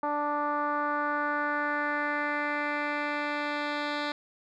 10% pulse tone with low-pass filter sweep, 293.7 Hz, D4, in tune, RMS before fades -30 dBFS, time 0.03-4.12 s, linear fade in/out 2 ms, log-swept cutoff 1000 to 3500 Hz, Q 2.6, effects none

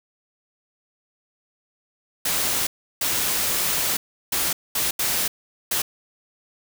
white noise bursts at uneven times, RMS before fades -23 dBFS, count 6, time 2.25-2.67 / 3.01-3.97 / 4.32-4.53 / 4.75-4.91 / 4.99-5.28 / 5.71-5.82 s, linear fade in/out 5 ms, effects none

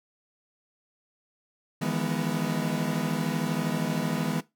40% pulse chord, E major seventh, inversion third, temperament equal with one note detuned, 155.56 / 168.47 / 207.7 / 246.9 Hz, D#3 / E3 / G#3 / B3, 0 / +38 / 0 / 0 cents, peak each -31 dBFS, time 1.81-4.41 s, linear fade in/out 10 ms, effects noise-tail reverb RT60 0.2 s tail -18 dB re dry

